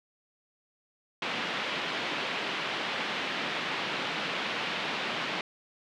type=band-pass noise; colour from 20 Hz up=white; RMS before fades=-33 dBFS; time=1.22-5.41 s; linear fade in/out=2 ms; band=150 to 3400 Hz; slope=24 dB/octave; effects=none